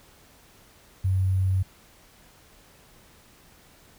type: tone with sample-and-hold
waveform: sine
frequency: 94.3 Hz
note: F#2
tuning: 33 cents sharp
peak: -20 dBFS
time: 1.04-1.63 s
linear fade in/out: 10 ms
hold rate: 11025 Hz
effects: pink hiss -55 dBFS RMS until 3.98 s